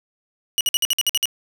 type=tone bursts; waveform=sawtooth; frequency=2912 Hz; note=F#7; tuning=28 cents flat; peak=-13 dBFS; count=9; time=0.58-1.256 s; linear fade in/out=0 ms; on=28 ms; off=53 ms; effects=none